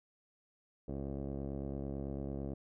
15% pulse tone with low-pass filter, 69 Hz, C#2, 7 cents flat, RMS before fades -40 dBFS, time 0.88-2.54 s, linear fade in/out 5 ms, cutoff 470 Hz, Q 6.9, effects none

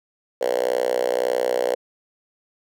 5% pulse tone with high-pass filter, 61.8 Hz, B1, 2 cents sharp, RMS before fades -22 dBFS, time 0.41-1.75 s, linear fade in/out 5 ms, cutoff 510 Hz, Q 6.2, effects none

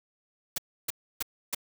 white noise bursts, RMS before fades -30 dBFS, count 4, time 0.56-1.548 s, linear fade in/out 5 ms, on 22 ms, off 300 ms, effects none

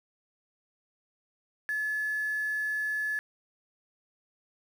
sine tone with quantisation, 1715 Hz, A6, 45 cents flat, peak -28 dBFS, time 1.69-3.19 s, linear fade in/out 0 ms, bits 8, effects none

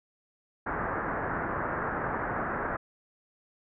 white low-pass noise, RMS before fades -32 dBFS, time 0.66-2.77 s, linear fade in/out 10 ms, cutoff 1700 Hz, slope 48 dB/octave, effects none

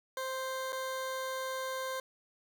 20% pulse tone with dropouts, 523.3 Hz, C5, in tune, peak -30 dBFS, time 0.17-2 s, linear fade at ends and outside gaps 2 ms, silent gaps 0.723-0.728 s, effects none

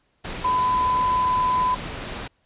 sine tone in noise, 1006 Hz, B5, 32 cents sharp, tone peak -18 dBFS, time 0.44-1.75 s, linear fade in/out 10 ms, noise pink, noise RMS -32 dBFS, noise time 0.24-2.28 s, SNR +11 dB, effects pink hiss -67 dBFS RMS until 2.45 s + resampled to 8000 Hz

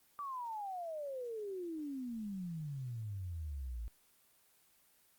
sine exponential sweep, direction down, 1174.7 to 53.9 Hz, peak -39 dBFS, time 0.19-3.88 s, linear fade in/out 0 ms, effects white hiss -69 dBFS RMS until 5.18 s + Opus 24 kbps

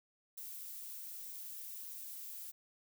violet noise with ADSR envelope, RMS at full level -45 dBFS, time 0.37-2.52 s, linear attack 10 ms, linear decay 22 ms, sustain -2 dB, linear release 19 ms, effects none

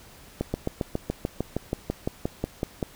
slowing click train, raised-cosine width 2 ms, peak -12 dBFS, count 16, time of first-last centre 0.41-2.828 s, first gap 130 ms, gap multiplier 1.03, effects pink hiss -50 dBFS RMS until 2.95 s

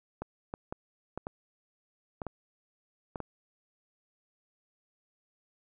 clicks, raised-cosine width 1 ms, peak -22 dBFS, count 9, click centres 0.22 / 0.539 / 0.725 / 1.176 / 1.269 / 2.218 / 2.267 / 3.158 / 3.203 s, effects none

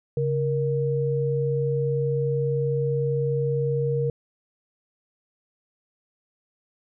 sine tone pair together, 138.59 / 469.1 Hz, C#3 / A#4, 0 / +11 cents, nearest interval octave + major sixth, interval 2111 cents, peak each -24 dBFS, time 0.17-4.1 s, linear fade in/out 2 ms, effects none

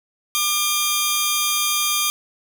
10% pulse tone pair together, 1199 / 3230 Hz, D6 / G#7, +36 / -49 cents, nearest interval octave + perfect fourth, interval 1715 cents, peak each -13 dBFS, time 0.35-2.1 s, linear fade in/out 0 ms, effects none

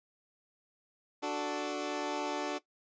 20% pulse chord, D major, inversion none, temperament equal, 293.7 / 370 / 440 Hz, D4 / F#4 / A4, 0 / 0 / 0 cents, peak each -31 / -33 / -35 dBFS, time 1.22-2.59 s, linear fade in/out 20 ms, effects noise-tail reverb RT60 0.1 s tail -17 dB re dry + resampled to 16000 Hz

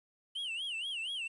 triangle tone with vibrato, 2960 Hz, F#7, in tune, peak -34 dBFS, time 0.35-1.28 s, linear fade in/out 10 ms, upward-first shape sine, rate 4.2 Hz, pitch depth 200 cents each way, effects resampled to 24000 Hz + 11-bit

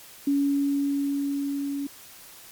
sine tone with level ramp, 281.4 Hz, C#4, 26 cents sharp, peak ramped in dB -19 to -27 dBFS, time 0.27-1.87 s, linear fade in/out 5 ms, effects white hiss -47 dBFS RMS until 2.51 s + MP3 96 kbps

